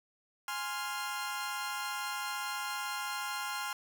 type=chord; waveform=sawtooth; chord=F minor; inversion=first; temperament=equal; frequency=830.6 / 1046.5 / 1396.9 Hz; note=Ab5 / C6 / F6; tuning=0 / 0 / 0 cents; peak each=-37 / -36 / -35 dBFS; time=0.48-3.73 s; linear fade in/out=2 ms; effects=none